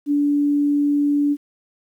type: tone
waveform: sine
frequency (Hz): 289.2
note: D4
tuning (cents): -27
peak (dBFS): -15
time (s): 0.06-1.37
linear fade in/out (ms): 50
effects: 9-bit